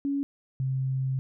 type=tone pair in turn; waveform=sine; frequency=280.2 / 132.24 Hz; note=C#4 / C3; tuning=+19 / +19 cents; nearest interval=octave + minor second; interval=1300 cents; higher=first; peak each=-25 dBFS; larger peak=neither; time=0.05-0.23 / 0.6-1.19 s; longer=second; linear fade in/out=0 ms; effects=none